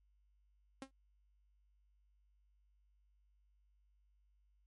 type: tone with exponential decay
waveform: sawtooth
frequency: 268.2 Hz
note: C4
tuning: 43 cents sharp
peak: -38 dBFS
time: 0.82-0.91 s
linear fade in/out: 2 ms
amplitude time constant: 18 ms
effects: added 50 Hz sine -70 dBFS peak until 4.66 s + MP3 48 kbps